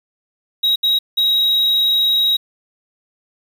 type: tone bursts at uneven times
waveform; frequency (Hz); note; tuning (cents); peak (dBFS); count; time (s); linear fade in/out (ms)
triangle; 3818; A#7; +41; -11; 3; 0.63-0.76 / 0.83-0.99 / 1.17-2.37; 10
effects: 7-bit